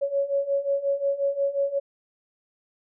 sine beating tone pair, 554.4 / 560 Hz, C#5 / C#5, 0 / +18 cents, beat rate 5.6 Hz, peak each -27 / -24 dBFS, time 0.01-1.8 s, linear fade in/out 20 ms, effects none

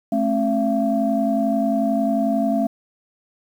sine tone cluster, 218 / 269.2 / 675 Hz, A3 / C4 / E5, -16 / +49 / +41 cents, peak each -21 dBFS, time 0.12-2.67 s, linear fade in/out 5 ms, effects tanh soft clip ceiling -7 dBFS + 8-bit

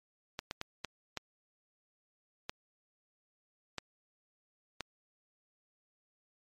clicks, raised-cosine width 0.2 ms, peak -19 dBFS, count 8, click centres 0.391 / 0.511 / 0.614 / 0.847 / 1.173 / 2.495 / 3.783 / 4.807 s, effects MP3 64 kbps

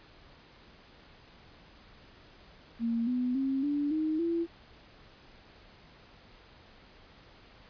sine tone with pitch steps, 231.2 / 249.2 / 268.7 / 289.6 / 312.2 / 336.5 Hz, A#3 / B3 / C4 / D4 / D#4 / E4, -14 / +16 / +46 / -24 / +6 / +36 cents, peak -27 dBFS, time 2.79-4.47 s, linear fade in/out 50 ms, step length 280 ms, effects pink hiss -56 dBFS RMS until 7.69 s + resampled to 11025 Hz

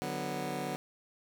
15% pulse chord, B minor, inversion first, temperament just, 148.16 / 185.21 / 246.9 Hz, D3 / F#3 / B3, +16 / +2 / 0 cents, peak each -33 dBFS, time 0.02-0.76 s, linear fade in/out 0 ms, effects none

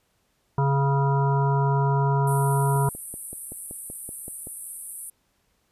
harmonic tone, 138.59 Hz, C#3, in tune, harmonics 1 / 3 / 5 / 7 / 9 / 10, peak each -20 / -29 / -33 / -26 / -38 / -38 dBFS, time 0.58-2.89 s, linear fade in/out 2 ms
pink band-pass noise, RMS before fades -38 dBFS, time 2.27-5.1 s, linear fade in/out 5 ms, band 8700 to 12000 Hz, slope 96 dB/octave
click train, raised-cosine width 2 ms, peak -27 dBFS, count 10, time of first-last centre 2.76-4.471 s, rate 5.26 Hz
effects pink hiss -69 dBFS RMS until 5.71 s + resampled to 32000 Hz

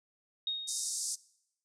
sine tone with exponential decay, 3729 Hz, A#7, in tune, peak -29 dBFS, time 0.47-1.16 s, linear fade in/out 2 ms, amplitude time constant 150 ms
white band-pass noise, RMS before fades -36 dBFS, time 0.67-1.16 s, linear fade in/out 20 ms, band 4900 to 9500 Hz, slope 48 dB/octave
effects noise-tail reverb RT60 0.8 s tail -22 dB re dry

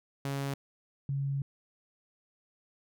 sawtooth / sine tone pair in turn, 138.59 / 138.59 Hz, C#3 / C#3, 0 / 0 cents, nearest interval unison, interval 0 cents, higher neither, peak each -28 / -29 dBFS, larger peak first, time 0.25-0.54 / 1.09-1.42 s, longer second, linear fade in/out 2 ms, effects none

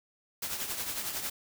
white noise with tremolo, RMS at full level -33 dBFS, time 0.42-1.3 s, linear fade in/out 5 ms, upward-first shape triangle, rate 11 Hz, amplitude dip 60%, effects none

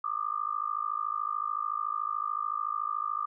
sine tone with amplitude modulation, 1201 Hz, D6, 38 cents sharp, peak -25 dBFS, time 0.04-3.26 s, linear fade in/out 5 ms, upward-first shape sine, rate 53.7 Hz, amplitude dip 100%, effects none

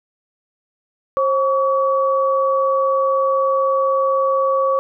sine tone pair together, 535.2 / 1134 Hz, C5 / C#6, +39 / +39 cents, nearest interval octave + minor second, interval 1300 cents, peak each -16 / -18 dBFS, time 1.17-4.79 s, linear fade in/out 0 ms, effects none

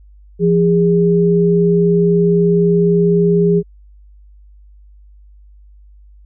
sine tone pair together, 171.81 / 408.4 Hz, F3 / G#4, -28 / -29 cents, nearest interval octave + minor third, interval 1499 cents, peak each -12 dBFS, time 0.39-3.63 s, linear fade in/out 50 ms, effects added 50 Hz sine -40 dBFS peak until 6.25 s

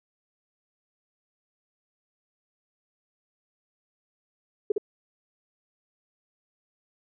sine tone with echo, 415.3 Hz, G#4, in tune, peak -19 dBFS, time 4.7-4.72 s, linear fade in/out 5 ms, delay 61 ms, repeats 1, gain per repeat -2 dB, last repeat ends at 4.781 s, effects none

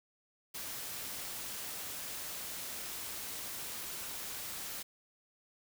white noise, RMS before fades -42 dBFS, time 0.54-4.83 s, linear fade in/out 10 ms, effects none

